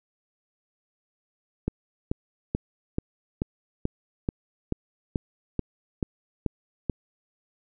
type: click train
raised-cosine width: 3 ms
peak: -12 dBFS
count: 13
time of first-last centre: 1.68-6.897 s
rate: 2.3 Hz
effects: none